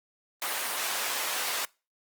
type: high-pass noise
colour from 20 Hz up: pink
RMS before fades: -31 dBFS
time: 0.42-1.65 s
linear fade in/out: 0 ms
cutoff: 830 Hz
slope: 12 dB/octave
effects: noise-tail reverb RT60 0.3 s tail -24 dB re dry + Opus 32 kbps